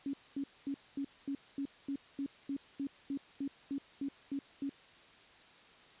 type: tone bursts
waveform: sine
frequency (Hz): 277.7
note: C#4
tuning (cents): +3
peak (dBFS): -34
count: 16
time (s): 0.06-4.694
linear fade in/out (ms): 2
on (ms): 74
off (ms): 230
effects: white hiss -59 dBFS RMS until 6 s + resampled to 8000 Hz